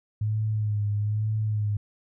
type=tone with vibrato; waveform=sine; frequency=105.9 Hz; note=G#2; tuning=34 cents sharp; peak=-23 dBFS; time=0.21-1.77 s; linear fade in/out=5 ms; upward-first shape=sine; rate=1.1 Hz; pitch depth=43 cents each way; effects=none